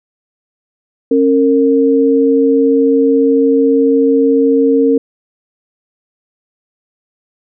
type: tone pair together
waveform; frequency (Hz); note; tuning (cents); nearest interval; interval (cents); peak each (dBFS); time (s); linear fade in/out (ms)
sine; 273 / 459.1; C#4 / A#4; -26 / -26; major sixth; 900; -10; 1.11-4.98; 5
effects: none